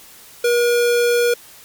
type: tone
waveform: square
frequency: 479 Hz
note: A#4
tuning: 47 cents sharp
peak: -14 dBFS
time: 0.44-1.34 s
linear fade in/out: 5 ms
effects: white hiss -43 dBFS RMS until 1.64 s + MP3 96 kbps